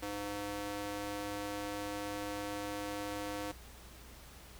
square tone with high-pass filter, 102.1 Hz, G#2, 29 cents flat, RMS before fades -40 dBFS, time 0.02-3.52 s, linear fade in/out 10 ms, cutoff 370 Hz, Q 1.1, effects added 60 Hz sine -55 dBFS peak until 4.59 s + pink hiss -55 dBFS RMS until 4.59 s

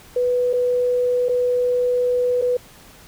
sine tone with dropouts, 493.9 Hz, B4, in tune, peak -16 dBFS, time 0.16-2.57 s, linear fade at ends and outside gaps 5 ms, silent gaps 0.531-0.535 / 1.286-1.292 / 2.415-2.421 s, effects pink hiss -46 dBFS RMS until 3.07 s

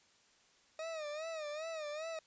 40% pulse tone with vibrato, 622.3 Hz, D#5, in tune, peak -39 dBFS, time 0.79-2.19 s, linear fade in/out 2 ms, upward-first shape sine, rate 2.5 Hz, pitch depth 100 cents each way, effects white hiss -68 dBFS RMS until 2.26 s + resampled to 16000 Hz

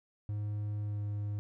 triangle tone with pitch glide, 104.3 to 103.28 Hz, G#2 to G#2, +8 to -9 cents, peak -31 dBFS, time 0.29-1.39 s, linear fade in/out 0 ms, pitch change -17 cents, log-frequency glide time 0.82-1 s, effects none

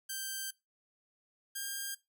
5% pulse tone pair in turn, 1568 / 1605.6 Hz, G6 / G6, 0 / +41 cents, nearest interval unison, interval 41 cents, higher second, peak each -26 dBFS, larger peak neither, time 0.09-0.51 / 1.55-1.95 s, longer first, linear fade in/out 10 ms, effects noise-tail reverb RT60 0.2 s tail -20 dB re dry

